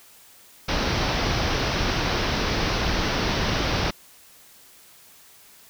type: low-pass noise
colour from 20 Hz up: pink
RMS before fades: -24 dBFS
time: 0.68-3.91 s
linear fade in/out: 10 ms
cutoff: 5900 Hz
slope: 96 dB/octave
effects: white hiss -51 dBFS RMS until 5.69 s